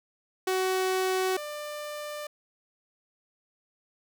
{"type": "tone pair in turn", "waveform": "sawtooth", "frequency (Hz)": [374.7, 594.8], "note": ["F#4", "D5"], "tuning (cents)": [22, 22], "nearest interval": "minor sixth", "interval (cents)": 800, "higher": "second", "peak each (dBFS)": [-21, -31], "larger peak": "first", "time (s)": [[0.47, 1.37], [1.37, 2.27]], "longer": "neither", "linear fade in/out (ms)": 5, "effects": []}